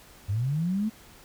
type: linear sweep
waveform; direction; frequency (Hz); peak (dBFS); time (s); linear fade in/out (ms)
sine; up; 92.5 to 224.4; -24; 0.28-0.9; 20
effects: pink hiss -52 dBFS RMS until 1.24 s